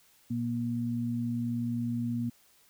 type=tone pair together; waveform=sine; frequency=118.8 / 237.6 Hz; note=A#2 / A#3; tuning=+33 / +33 cents; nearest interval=octave; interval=1200 cents; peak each=-34 / -30 dBFS; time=0.3-2.3 s; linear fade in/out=10 ms; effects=white hiss -63 dBFS RMS until 2.69 s